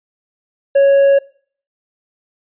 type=tone; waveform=triangle; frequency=554.4 Hz; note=C#5; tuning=in tune; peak=-5 dBFS; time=0.75-1.19 s; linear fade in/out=10 ms; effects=noise-tail reverb RT60 0.5 s tail -22 dB re dry + resampled to 8000 Hz